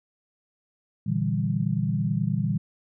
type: chord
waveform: sine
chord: E half-diminished seventh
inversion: second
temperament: equal with one note detuned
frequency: 117.28 / 146.83 / 164.81 / 196 Hz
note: Bb2 / D3 / E3 / G3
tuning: +11 / 0 / 0 / 0 cents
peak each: -28 dBFS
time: 1.06-2.58 s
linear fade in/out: 10 ms
effects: none